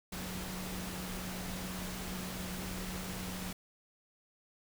sine tone in noise, 184.3 Hz, F#3, 7 cents flat, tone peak -42 dBFS, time 0.12-3.53 s, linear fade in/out 5 ms, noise pink, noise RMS -42 dBFS, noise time 0.12-3.53 s, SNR -3 dB, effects none

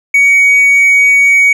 sine tone with hard clipping, 2249 Hz, C#7, 24 cents sharp, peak -5 dBFS, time 0.14-1.53 s, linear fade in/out 5 ms, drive 2 dB, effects none

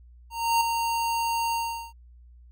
square tone with ADSR envelope, 924 Hz, A#5, 16 cents flat, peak -19 dBFS, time 0.3-1.93 s, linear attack 310 ms, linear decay 4 ms, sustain -6 dB, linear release 400 ms, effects added 60 Hz sine -48 dBFS peak until 2.51 s

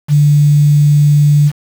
sine tone with quantisation, 146.83 Hz, D3, in tune, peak -5 dBFS, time 0.08-1.52 s, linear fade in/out 50 ms, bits 5, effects none

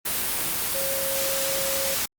sine tone in noise, 543 Hz, C#5, 36 cents flat, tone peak -29 dBFS, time 0.74-1.95 s, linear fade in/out 10 ms, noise white, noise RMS -26 dBFS, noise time 0.05-2.06 s, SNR -6 dB, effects Opus 32 kbps

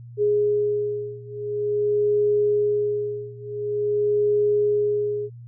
sine beating tone pair, 415.3 / 415.77 Hz, G#4 / G#4, 0 / +2 cents, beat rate 0.47 Hz, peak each -22 / -23 dBFS, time 0.17-5.3 s, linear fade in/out 50 ms, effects added 119 Hz sine -38 dBFS peak until 5.47 s

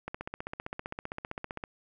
click train, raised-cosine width 0.5 ms, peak -21 dBFS, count 25, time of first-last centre 0.08-1.638 s, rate 15.4 Hz, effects none

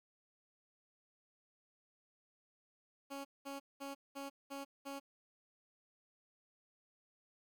15% pulse tone bursts, 277.2 Hz, C#4, in tune, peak -37 dBFS, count 6, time 3.1-5 s, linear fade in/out 20 ms, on 150 ms, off 200 ms, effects 12-bit

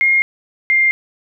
sine tone pair in turn, 2136 / 2108 Hz, C7 / C7, +35 / +12 cents, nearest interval unison, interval 23 cents, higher first, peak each -10 dBFS, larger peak neither, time 0.01-0.22 / 0.7-0.91 s, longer neither, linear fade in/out 0 ms, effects none

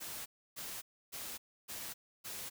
white noise bursts, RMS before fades -44 dBFS, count 5, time 0-2.5 s, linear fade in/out 20 ms, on 260 ms, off 300 ms, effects none

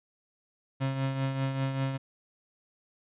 35% pulse tone with tremolo, 134.6 Hz, C3, 49 cents sharp, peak -24 dBFS, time 0.8-1.98 s, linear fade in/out 20 ms, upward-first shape triangle, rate 5.1 Hz, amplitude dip 55%, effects resampled to 8000 Hz

